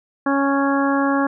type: harmonic tone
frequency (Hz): 277.2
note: C#4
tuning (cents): 0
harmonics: 1 / 2 / 3 / 4 / 5 / 6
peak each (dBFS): -18 / -24 / -25 / -24 / -28 / -27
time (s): 0.26-1.27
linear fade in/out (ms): 5
effects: none